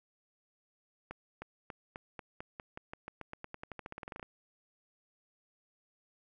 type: accelerating click train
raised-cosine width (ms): 0.5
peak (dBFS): -27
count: 26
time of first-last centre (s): 1.11-4.228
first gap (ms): 310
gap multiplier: 0.91
effects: none